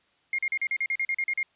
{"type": "tone bursts", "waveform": "sine", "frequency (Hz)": 2131, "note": "C7", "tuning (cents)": 31, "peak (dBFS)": -24, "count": 12, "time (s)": [0.33, 1.43], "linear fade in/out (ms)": 2, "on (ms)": 55, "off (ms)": 40, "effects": ["white hiss -66 dBFS RMS until 1.55 s", "resampled to 8000 Hz"]}